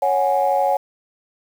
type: chord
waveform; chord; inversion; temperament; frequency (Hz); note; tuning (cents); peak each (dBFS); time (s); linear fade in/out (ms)
sine; C# suspended fourth; none; just; 554.4 / 739.2 / 831.5; C#5 / F#5 / G#5; 0 / -2 / +2; -19; 0.02-0.77; 5
effects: tanh soft clip ceiling -7 dBFS + 7-bit